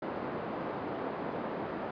pink band-pass noise, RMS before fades -37 dBFS, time 0.02-1.91 s, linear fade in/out 5 ms, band 250 to 1000 Hz, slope 12 dB/octave, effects resampled to 11025 Hz

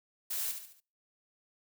blue noise with echo, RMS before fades -35 dBFS, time 0.3-0.52 s, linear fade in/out 10 ms, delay 71 ms, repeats 4, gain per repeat -7 dB, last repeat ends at 0.804 s, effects noise-tail reverb RT60 0.4 s tail -25 dB re dry

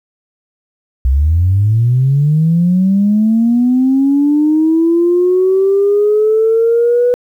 sine linear sweep, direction up, 61.74 to 493.9 Hz, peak -7 dBFS, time 1.05-7.14 s, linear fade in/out 0 ms, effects tanh soft clip ceiling -3 dBFS + 8-bit

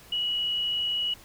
sine tone with frequency modulation, 2922 Hz, F#7, 22 cents flat, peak -25 dBFS, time 0.12-1.14 s, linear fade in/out 5 ms, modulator 51.6 Hz, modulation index 0.52, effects pink hiss -51 dBFS RMS until 1.24 s

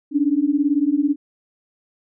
sine beating tone pair, 278.9 / 296.9 Hz, C#4 / D4, +11 / +19 cents, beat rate 18 Hz, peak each -19 / -18 dBFS, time 0.11-1.16 s, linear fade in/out 50 ms, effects none

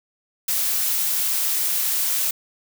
blue noise, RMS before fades -22 dBFS, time 0.48-2.31 s, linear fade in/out 5 ms, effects none

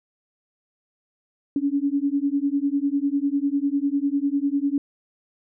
sine beating tone pair, 277.2 / 287.2 Hz, C#4 / D4, 0 / -39 cents, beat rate 10 Hz, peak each -23 dBFS, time 1.56-4.78 s, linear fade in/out 2 ms, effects none

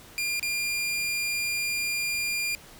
sawtooth tone with dropouts, 2400 Hz, D7, 37 cents sharp, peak -23 dBFS, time 0.18-2.55 s, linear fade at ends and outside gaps 0 ms, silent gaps 0.396-0.428 s, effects pink hiss -49 dBFS RMS until 2.79 s

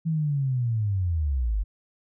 sine linear sweep, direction down, 164.81 to 45.55 Hz, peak -22 dBFS, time 0.05-1.64 s, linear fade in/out 20 ms, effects none

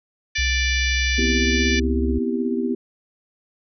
harmonic tone, 587 Hz, D5, 1 cent flat, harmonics 3 / 4 / 5 / 6 / 7 / 8 / 9 / 10, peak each -26 / -24 / -31 / -30 / -35 / -32 / -37 / -32 dBFS, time 0.35-1.8 s, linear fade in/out 10 ms
sine tone with pitch glide, 65.41 to 68.86 Hz, C2 to C#2, 0 to -11 cents, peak -21 dBFS, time 0.38-2.19 s, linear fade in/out 10 ms, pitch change +89 cents, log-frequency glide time 1.38-1.62 s
sine chord, C major seventh, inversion third, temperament just, 245.3 / 261.6 / 327 / 392.4 Hz, B3 / C4 / E4 / G4, -12 / 0 / -14 / +2 cents, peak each -23 / -29 / -27 / -26 dBFS, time 1.18-2.75 s, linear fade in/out 5 ms
effects none

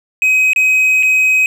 triangle tone with dropouts, 2528 Hz, D#7, 27 cents sharp, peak -7 dBFS, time 0.22-1.46 s, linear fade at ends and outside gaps 1 ms, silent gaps 0.533-0.561 / 1.027-1.031 s, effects none

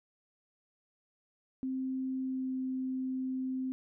sine tone with pitch glide, 261.6 to 259.8 Hz, C4 to C4, 0 to -12 cents, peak -32 dBFS, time 1.63-3.72 s, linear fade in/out 0 ms, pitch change -12 cents, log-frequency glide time 2.21-2.53 s, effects none

